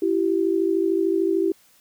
sine tone pair together, 333 / 386.4 Hz, E4 / G4, +18 / -25 cents, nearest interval minor third, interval 257 cents, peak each -21 dBFS, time 0.02-1.52 s, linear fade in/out 5 ms, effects white hiss -57 dBFS RMS until 1.8 s

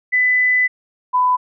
sine tone pair in turn, 2000 / 1000 Hz, B6 / B5, +21 / +21 cents, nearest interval octave, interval 1200 cents, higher first, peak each -12 dBFS, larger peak neither, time 0.12-0.68 / 1.13-1.37 s, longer first, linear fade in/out 20 ms, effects none

